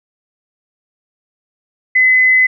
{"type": "tone", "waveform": "sine", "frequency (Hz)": 2026, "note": "B6", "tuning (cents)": 44, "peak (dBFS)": -7, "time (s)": [1.95, 2.47], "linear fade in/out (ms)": 10, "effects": []}